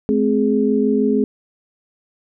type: tone cluster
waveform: sine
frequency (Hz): 214.7 / 261 / 417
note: A3 / C4 / G#4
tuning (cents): -42 / -4 / +7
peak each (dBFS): -18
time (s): 0.09-1.24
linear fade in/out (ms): 0
effects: none